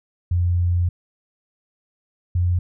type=tone pair in turn; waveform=sine; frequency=87.8 / 88.56 Hz; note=F2 / F2; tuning=+10 / +25 cents; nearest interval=unison; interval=15 cents; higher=second; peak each=-16 dBFS; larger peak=neither; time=0.31-0.89 / 2.35-2.59 s; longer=first; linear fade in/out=5 ms; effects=none